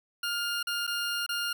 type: tone with dropouts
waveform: 20% pulse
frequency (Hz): 1410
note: F6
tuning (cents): +16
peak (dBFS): -24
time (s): 0.23-1.53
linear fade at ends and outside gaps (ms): 5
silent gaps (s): 0.629-0.67 / 0.868-0.875 / 1.264-1.29
effects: none